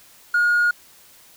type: tone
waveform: triangle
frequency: 1434 Hz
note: F6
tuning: 45 cents sharp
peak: -12 dBFS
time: 0.34-0.71 s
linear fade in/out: 5 ms
effects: tanh soft clip ceiling -11 dBFS + white hiss -50 dBFS RMS until 1.36 s